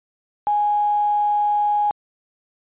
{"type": "tone with quantisation", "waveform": "sine", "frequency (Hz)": 830.6, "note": "G#5", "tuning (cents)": 0, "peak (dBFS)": -16, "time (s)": [0.47, 1.91], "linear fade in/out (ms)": 0, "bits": 6, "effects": ["resampled to 8000 Hz"]}